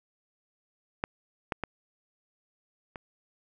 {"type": "clicks", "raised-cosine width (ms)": 0.5, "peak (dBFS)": [-13, -14, -16, -24], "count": 4, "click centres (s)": [1.039, 1.522, 1.637, 2.958], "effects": []}